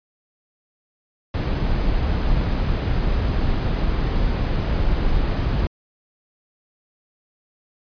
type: noise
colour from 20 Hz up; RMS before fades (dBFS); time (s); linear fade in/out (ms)
brown; -20; 1.34-5.67; 2
effects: resampled to 11025 Hz